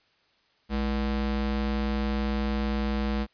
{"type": "ring-modulated tone", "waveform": "square", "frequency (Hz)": 134.7, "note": "C#3", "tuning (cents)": -49, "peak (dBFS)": -23, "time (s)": [0.69, 3.27], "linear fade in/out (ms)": 50, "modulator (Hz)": 75.7, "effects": ["white hiss -66 dBFS RMS until 3.33 s", "resampled to 11025 Hz"]}